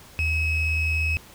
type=ring-modulated tone; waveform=triangle; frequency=1318.5 Hz; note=E6; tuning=in tune; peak=-16 dBFS; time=0.19-1.17 s; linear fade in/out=0 ms; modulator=1240 Hz; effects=pink hiss -48 dBFS RMS until 1.34 s